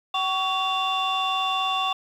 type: tone cluster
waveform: sine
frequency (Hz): 761 / 1124 / 2773 / 3518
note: F#5 / C#6 / F7 / A7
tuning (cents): +48 / +24 / -13 / -1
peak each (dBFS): -26 / -25 / -29 / -27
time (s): 0.14-1.93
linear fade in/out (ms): 5
effects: tanh soft clip ceiling -16 dBFS + 9-bit